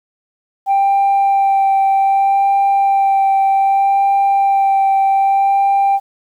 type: tone with vibrato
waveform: sine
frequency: 786 Hz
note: G5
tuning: 4 cents sharp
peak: -8 dBFS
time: 0.66-6 s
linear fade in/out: 50 ms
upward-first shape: sine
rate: 0.64 Hz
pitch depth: 12 cents each way
effects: tanh soft clip ceiling -8 dBFS + 8-bit